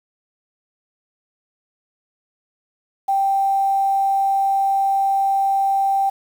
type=tone with quantisation; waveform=sine; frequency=784 Hz; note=G5; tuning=in tune; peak=-15 dBFS; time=3.08-6.1 s; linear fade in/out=10 ms; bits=7; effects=none